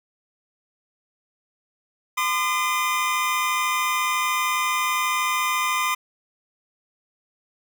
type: tone pair together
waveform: 25% pulse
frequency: 1023.7 / 1210 Hz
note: C6 / D#6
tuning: -38 / -49 cents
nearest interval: minor third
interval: 289 cents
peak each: -20 dBFS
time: 2.17-5.95 s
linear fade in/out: 10 ms
effects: none